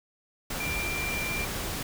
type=tone in noise; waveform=sine; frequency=2370 Hz; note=D7; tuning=15 cents sharp; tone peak=-31 dBFS; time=0.6-1.45 s; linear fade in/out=5 ms; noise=pink; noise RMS=-33 dBFS; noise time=0.5-1.83 s; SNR=-1 dB; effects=none